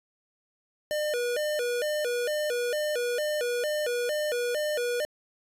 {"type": "tone with vibrato", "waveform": "square", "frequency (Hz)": 540, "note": "C#5", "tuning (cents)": -45, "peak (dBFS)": -27, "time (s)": [0.91, 5.05], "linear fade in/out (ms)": 0, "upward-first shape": "square", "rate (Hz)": 2.2, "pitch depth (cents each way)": 190, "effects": ["resampled to 32000 Hz"]}